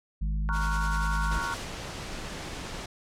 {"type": "harmonic tone", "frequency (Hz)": 52, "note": "G#1", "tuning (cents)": 3, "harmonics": [1, 3, 4], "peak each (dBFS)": [-26, -36, -42], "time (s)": [0.21, 1.39], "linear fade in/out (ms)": 10}
{"type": "chord", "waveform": "sine", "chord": "Gb major seventh", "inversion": "first", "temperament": "equal with one note detuned", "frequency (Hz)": [935, 1108.7, 1396.9, 1480], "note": ["Bb5", "Db6", "F6", "Gb6"], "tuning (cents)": [5, 0, 0, 0], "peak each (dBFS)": -35, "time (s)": [0.49, 1.54], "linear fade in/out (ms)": 0}
{"type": "noise with tremolo", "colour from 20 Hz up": "white", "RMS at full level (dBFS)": -37, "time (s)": [0.52, 1.66], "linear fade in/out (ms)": 50, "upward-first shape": "sine", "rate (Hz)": 10, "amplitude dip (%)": 45}
{"type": "noise", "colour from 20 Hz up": "pink", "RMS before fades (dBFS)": -37, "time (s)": [1.31, 2.86], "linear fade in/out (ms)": 5}
{"effects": ["low-pass 7000 Hz 12 dB/octave"]}